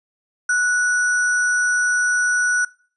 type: tone with sample-and-hold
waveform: sine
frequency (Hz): 1472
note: F#6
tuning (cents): -9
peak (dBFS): -15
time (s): 0.49-2.65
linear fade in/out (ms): 5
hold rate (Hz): 7350
effects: noise-tail reverb RT60 0.4 s tail -21 dB re dry + resampled to 24000 Hz